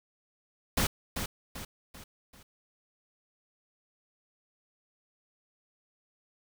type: noise with echo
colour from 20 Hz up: pink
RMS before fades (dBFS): -27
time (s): 0.77-0.87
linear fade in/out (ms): 5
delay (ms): 390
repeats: 4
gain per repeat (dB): -7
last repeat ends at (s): 2.43
effects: none